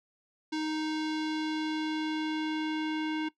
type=tone with low-pass filter sweep; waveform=square; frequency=311.1 Hz; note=D#4; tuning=in tune; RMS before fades=-32 dBFS; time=0.52-3.29 s; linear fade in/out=10 ms; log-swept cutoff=4800 to 2900 Hz; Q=1.7; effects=noise-tail reverb RT60 0.1 s tail -18 dB re dry